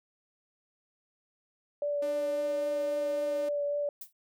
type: tone with vibrato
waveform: sine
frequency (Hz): 579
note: D5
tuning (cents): -25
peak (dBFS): -28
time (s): 1.82-3.89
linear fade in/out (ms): 2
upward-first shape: triangle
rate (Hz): 3.7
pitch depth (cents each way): 14
type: tone with pitch glide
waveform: sawtooth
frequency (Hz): 297.6 to 301.2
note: D4 to D4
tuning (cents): +23 to +44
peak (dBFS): -37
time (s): 2.02-3.49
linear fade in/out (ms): 5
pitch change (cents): +21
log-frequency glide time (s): 2.21-2.64
type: noise with exponential decay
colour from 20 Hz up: violet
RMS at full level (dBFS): -37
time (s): 4.01-4.13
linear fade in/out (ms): 5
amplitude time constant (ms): 25
effects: none